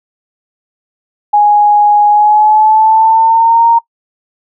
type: tone with pitch glide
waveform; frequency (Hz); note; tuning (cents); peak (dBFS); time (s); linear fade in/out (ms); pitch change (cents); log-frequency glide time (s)
sine; 830.6 to 926.9; G#5 to A#5; 0 to -10; -4; 1.33-3.79; 10; +190; 2.09-3.66
effects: noise-tail reverb RT60 0.1 s tail -22 dB re dry